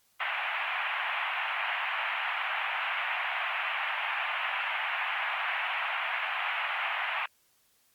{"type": "band-pass noise", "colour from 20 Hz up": "white", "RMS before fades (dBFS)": -32, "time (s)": [0.2, 7.26], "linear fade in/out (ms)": 5, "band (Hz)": [700, 2800], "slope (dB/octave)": 48, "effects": ["white hiss -68 dBFS RMS until 7.94 s", "Opus 48 kbps"]}